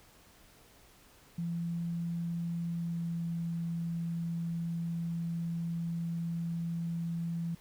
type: tone with pitch glide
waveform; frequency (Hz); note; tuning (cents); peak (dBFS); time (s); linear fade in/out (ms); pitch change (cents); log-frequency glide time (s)
sine; 169.6 to 168.04; E3 to E3; +50 to +34; -32; 1.38-7.55; 5; -16; 2.61-3.33
effects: pink hiss -60 dBFS RMS until 7.6 s